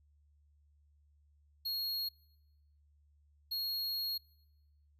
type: tone bursts at uneven times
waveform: square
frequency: 4296 Hz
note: C8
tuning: 45 cents sharp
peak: -35 dBFS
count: 2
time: 1.65-2.09 / 3.51-4.18 s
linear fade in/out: 10 ms
effects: noise-tail reverb RT60 0.9 s tail -25 dB re dry + added 73 Hz sine -65 dBFS peak until 4.99 s